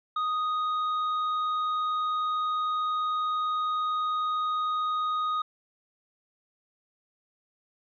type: tone with hard clipping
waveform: triangle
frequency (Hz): 1244.5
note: D#6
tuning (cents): 0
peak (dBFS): -27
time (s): 0.16-5.42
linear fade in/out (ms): 5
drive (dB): 8
effects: resampled to 16000 Hz